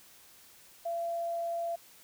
sine tone, 679 Hz, F5, 49 cents flat, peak -31 dBFS, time 0.85-1.76 s, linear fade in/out 10 ms, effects white hiss -57 dBFS RMS until 2.03 s

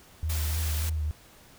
sine tone with vibrato, 77.78 Hz, D#2, in tune, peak -26 dBFS, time 0.23-1.11 s, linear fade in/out 0 ms, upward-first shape triangle, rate 3.4 Hz, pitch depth 54 cents each way
white noise, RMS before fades -36 dBFS, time 0.29-0.9 s, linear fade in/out 10 ms
effects pink hiss -54 dBFS RMS until 1.58 s

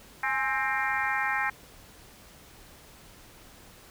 harmonic tone with a mistuned harmonic, 264.1 Hz, C4, 16 cents sharp, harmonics 3 / 4 / 5 / 6 / 7 / 8 / 9, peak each -32 / -35 / -35 / -32 / -31 / -35 / -37 dBFS, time 0.23-1.5 s, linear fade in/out 5 ms, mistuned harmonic 3, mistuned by +77 cents, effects pink hiss -52 dBFS RMS until 3.9 s

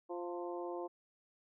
harmonic tone with a mistuned harmonic, 174.61 Hz, F3, in tune, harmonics 2 / 3 / 4 / 5 / 6, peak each -41 / -45 / -47 / -49 / -51 dBFS, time 0.09-0.88 s, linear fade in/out 20 ms, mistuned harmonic 5, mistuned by +32 cents, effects none

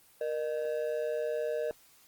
triangle ring-modulated tone, 540 Hz, C#5, 45 cents flat, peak -25 dBFS, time 0.21-1.71 s, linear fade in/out 0 ms, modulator 69.8 Hz, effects white hiss -61 dBFS RMS until 2.07 s + Opus 24 kbps

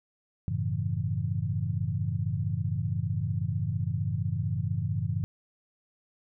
sine chord, F# minor seventh, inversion none, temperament equal with one note detuned, 94.44 / 110 / 138.59 / 164.81 Hz, F#2 / A2 / C#3 / E3, +36 / 0 / 0 / 0 cents, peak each -32 / -31 / -33 / -34 dBFS, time 0.48-5.24 s, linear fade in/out 0 ms, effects none

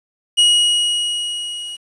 45% pulse tone with level ramp, 2900 Hz, F#7, 35 cents flat, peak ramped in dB -8 to -27 dBFS, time 0.37-1.77 s, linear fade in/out 20 ms, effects resampled to 24000 Hz + 8-bit

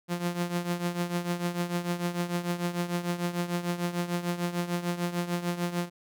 sawtooth tone with tremolo, 174.61 Hz, F3, in tune, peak -21 dBFS, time 0.08-5.9 s, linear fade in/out 50 ms, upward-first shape triangle, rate 6.7 Hz, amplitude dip 80%, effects none

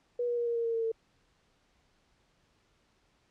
sine tone with pitch steps, 484.5 / 479.5 / 474.5 / 469.6 / 464.8 / 460 / 455.2 / 450.5 Hz, B4 / A#4 / A#4 / A#4 / A#4 / A#4 / A#4 / A4, -33 / +49 / +31 / +13 / -5 / -23 / -41 / +41 cents, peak -28 dBFS, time 0.19-0.918 s, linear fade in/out 5 ms, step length 91 ms, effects pink hiss -70 dBFS RMS until 3.3 s + low-pass 6000 Hz 12 dB/octave

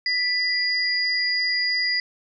sine tone pair together, 1983 / 4857 Hz, B6 / D#8, +7 / -43 cents, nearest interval octave + major third, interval 1550 cents, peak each -23 dBFS, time 0.06-2 s, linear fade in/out 2 ms, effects none

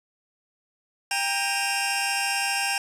20% pulse tone cluster, 793 / 940 / 2539 / 2768 Hz, G5 / A#5 / D#7 / F7, +20 / +14 / +34 / -16 cents, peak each -22 / -31 / -28 / -23 dBFS, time 1.11-2.78 s, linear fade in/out 2 ms, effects resampled to 32000 Hz + 8-bit

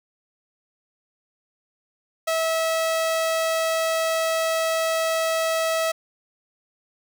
sawtooth tone, 649 Hz, E5, 27 cents flat, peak -17 dBFS, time 2.27-5.92 s, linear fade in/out 10 ms, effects none

